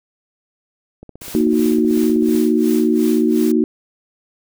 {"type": "click train", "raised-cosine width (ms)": 2, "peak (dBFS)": -23, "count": 22, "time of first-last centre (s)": [1.03, 2.351], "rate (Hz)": 15.9}
{"type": "noise with tremolo", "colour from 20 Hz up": "white", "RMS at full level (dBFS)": -32, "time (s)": [1.21, 3.52], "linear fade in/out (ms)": 5, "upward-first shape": "sine", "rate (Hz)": 2.8, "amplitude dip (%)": 90}
{"type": "chord", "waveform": "sine", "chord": "D# minor", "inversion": "second", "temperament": "equal with one note detuned", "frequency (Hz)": [233.1, 311.1, 368.3], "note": ["A#3", "D#4", "F#4"], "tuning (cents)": [0, 0, -8], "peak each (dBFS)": [-16, -16, -18], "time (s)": [1.35, 3.64], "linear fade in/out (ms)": 0}
{"effects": []}